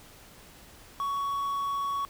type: tone with quantisation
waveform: triangle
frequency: 1118 Hz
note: C#6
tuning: 14 cents sharp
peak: -26 dBFS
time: 1-2.05 s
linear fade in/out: 0 ms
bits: 9
effects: pink hiss -52 dBFS RMS until 2.09 s